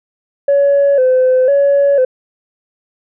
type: tone with vibrato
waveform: sine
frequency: 537 Hz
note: C5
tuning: 45 cents sharp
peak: -6 dBFS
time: 0.48-2.05 s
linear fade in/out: 5 ms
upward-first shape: square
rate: 1 Hz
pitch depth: 81 cents each way
effects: tanh soft clip ceiling -5 dBFS